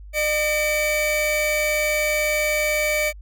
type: tone pair together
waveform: 45% pulse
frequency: 606 / 2290 Hz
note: D#5 / D7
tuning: -46 / -44 cents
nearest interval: octave + major seventh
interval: 2302 cents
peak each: -22 / -22 dBFS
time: 0.13-3.13 s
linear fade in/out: 50 ms
effects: added 50 Hz sine -37 dBFS peak until 3.21 s